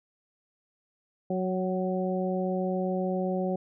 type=harmonic tone with a mistuned harmonic; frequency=185 Hz; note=F#3; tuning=in tune; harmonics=1 / 2 / 3 / 4; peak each=-29 / -32 / -32 / -36 dBFS; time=1.3-3.56 s; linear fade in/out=5 ms; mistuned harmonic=4; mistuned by=+18 cents; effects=none